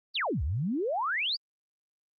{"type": "exponential two-way sweep", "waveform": "sine", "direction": "down then up", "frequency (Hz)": [4978, 63.4, 4978], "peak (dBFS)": -27, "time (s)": [0.14, 1.37], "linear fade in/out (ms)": 20, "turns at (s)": 0.43, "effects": ["Opus 32 kbps"]}